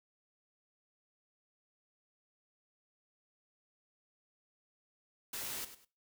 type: noise with echo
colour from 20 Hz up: white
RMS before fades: -41 dBFS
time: 5.33-5.65 s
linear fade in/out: 5 ms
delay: 100 ms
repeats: 2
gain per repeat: -12 dB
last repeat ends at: 5.85 s
effects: noise-tail reverb RT60 0.3 s tail -18 dB re dry